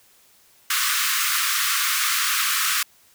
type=high-pass noise; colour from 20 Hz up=pink; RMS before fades=-22 dBFS; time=0.7-2.83 s; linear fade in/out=5 ms; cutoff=1100 Hz; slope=96 dB/octave; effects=white hiss -56 dBFS RMS until 3.14 s